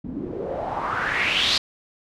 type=noise with low-pass filter sweep; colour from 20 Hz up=white; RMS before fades=-25 dBFS; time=0.04-1.58 s; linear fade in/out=5 ms; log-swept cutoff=220 to 4400 Hz; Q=4.2; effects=none